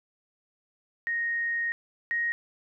sine tone pair in turn, 1864.7 / 1875.5 Hz, A#6 / A#6, 0 / +10 cents, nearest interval unison, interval 10 cents, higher second, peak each -26 / -25 dBFS, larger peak second, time 1.07-1.72 / 2.11-2.32 s, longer first, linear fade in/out 0 ms, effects none

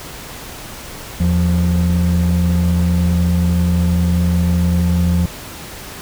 triangle tone pair together, 82.3 / 174.61 Hz, E2 / F3, -2 / 0 cents, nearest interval octave + minor second, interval 1302 cents, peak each -12 dBFS, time 1.2-5.26 s, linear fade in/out 5 ms, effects tanh soft clip ceiling -5 dBFS + pink hiss -32 dBFS RMS until 6.01 s

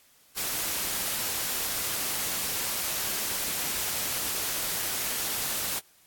white noise, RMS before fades -30 dBFS, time 0.36-5.8 s, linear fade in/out 20 ms, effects white hiss -60 dBFS RMS until 6.06 s + AAC 64 kbps

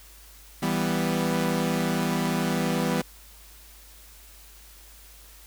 sawtooth chord, E minor, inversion none, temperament equal, 164.81 / 196 / 246.9 Hz, E3 / G3 / B3, 0 / 0 / 0 cents, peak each -24 dBFS, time 0.62-3.02 s, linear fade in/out 10 ms, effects added 51 Hz sine -50 dBFS peak until 5.46 s + white hiss -51 dBFS RMS until 5.46 s

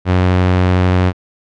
sawtooth tone, 91.3 Hz, F#2, 23 cents flat, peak -6 dBFS, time 0.05-1.13 s, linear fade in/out 50 ms, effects low-pass 3000 Hz 12 dB/octave

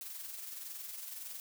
blue noise with amplitude modulation, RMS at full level -43 dBFS, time 0.01-1.4 s, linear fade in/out 0 ms, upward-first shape sine, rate 21.7 Hz, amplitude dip 45%, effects none

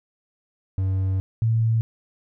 triangle / sine tone pair in turn, 95.1 / 113.09 Hz, F#2 / A2, +48 / +48 cents, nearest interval minor third, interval 300 cents, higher second, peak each -18 / -17 dBFS, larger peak second, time 0.78-1.2 / 1.42-1.81 s, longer first, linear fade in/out 0 ms, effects none

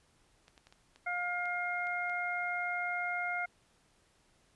clicks, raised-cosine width 0.2 ms, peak -38 dBFS, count 8, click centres 0.481 / 0.578 / 0.67 / 0.725 / 0.96 / 1.456 / 1.87 / 2.097 s
harmonic tone, 709 Hz, F5, 26 cents sharp, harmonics 1 / 2 / 3, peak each -37 / -37 / -36 dBFS, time 1.06-3.46 s, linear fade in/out 10 ms
effects pink hiss -69 dBFS RMS until 4.55 s + resampled to 24000 Hz

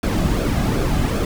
brown noise with flanger, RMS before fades -19 dBFS, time 0.03-1.25 s, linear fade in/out 2 ms, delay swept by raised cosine 1 to 2.2 ms, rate 2.6 Hz, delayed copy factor -0.55, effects none

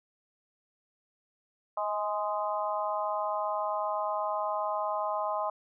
harmonic tone with a mistuned harmonic, 207.7 Hz, G#3, in tune, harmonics 3 / 4 / 5 / 6, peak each -33 / -34 / -33 / -38 dBFS, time 1.77-5.5 s, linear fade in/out 5 ms, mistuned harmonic 3, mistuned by +23 cents, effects none

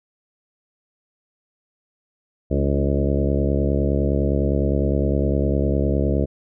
harmonic tone with a mistuned harmonic, 69.8 Hz, C#2, 13 cents sharp, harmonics 1 / 2 / 3 / 4 / 5 / 6 / 7 / 8 / 9, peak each -21 / -24 / -26 / -27 / -28 / -29 / -29 / -30 / -31 dBFS, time 2.5-6.26 s, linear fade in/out 20 ms, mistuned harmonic 4, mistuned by +30 cents, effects none

